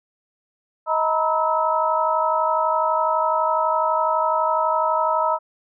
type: tone cluster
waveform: sine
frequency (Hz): 631 / 923 / 975 / 1294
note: D#5 / A#5 / B5 / E6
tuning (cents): +24 / -17 / -23 / -32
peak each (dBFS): -23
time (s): 0.86-5.39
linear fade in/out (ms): 50
effects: none